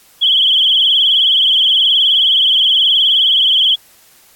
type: tone with vibrato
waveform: sine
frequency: 3197 Hz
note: G7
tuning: 33 cents sharp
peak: -8 dBFS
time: 0.21-3.76 s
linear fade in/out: 20 ms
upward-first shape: triangle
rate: 19 Hz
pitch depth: 120 cents each way
effects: white hiss -47 dBFS RMS until 4.35 s + AAC 64 kbps